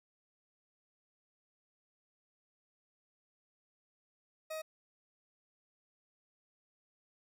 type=tone; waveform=40% pulse; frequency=630 Hz; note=D#5; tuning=21 cents sharp; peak=-38 dBFS; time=4.5-4.62 s; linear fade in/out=10 ms; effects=none